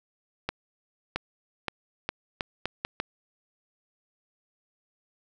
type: accelerating click train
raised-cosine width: 0.3 ms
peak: -12 dBFS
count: 8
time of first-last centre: 0.49-3.001 s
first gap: 670 ms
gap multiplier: 0.78
effects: none